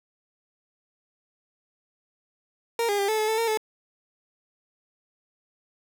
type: tone with pitch steps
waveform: 30% pulse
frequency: 464.9 / 407.3 / 398.7 / 435.8 / 430.7 / 441.4 / 459 / 434.1 Hz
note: A#4 / G#4 / G4 / A4 / A4 / A4 / A#4 / A4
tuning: -5 / -34 / +29 / -17 / -37 / +5 / -27 / -23 cents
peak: -20 dBFS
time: 2.79-3.574 s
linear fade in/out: 2 ms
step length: 98 ms
effects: none